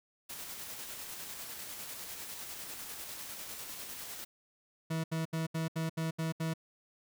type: noise with tremolo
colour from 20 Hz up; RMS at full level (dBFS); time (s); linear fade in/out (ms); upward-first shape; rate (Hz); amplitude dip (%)
white; -43; 0.29-4.25; 10; square; 10; 25
type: tone bursts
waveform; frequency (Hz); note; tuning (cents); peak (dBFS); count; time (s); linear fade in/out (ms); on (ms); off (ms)
40% pulse; 161.7; E3; -33; -31; 8; 4.9-6.538; 10; 140; 74
effects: none